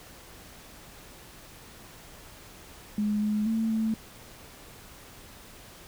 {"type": "tone with pitch steps", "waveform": "sine", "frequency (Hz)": [209.4, 211.4, 223.6, 221.1], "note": ["G#3", "G#3", "A3", "A3"], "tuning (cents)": [15, 31, 28, 9], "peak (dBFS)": -24, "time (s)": [2.98, 3.94], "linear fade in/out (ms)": 2, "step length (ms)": 240, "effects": ["pink hiss -49 dBFS RMS until 5.87 s"]}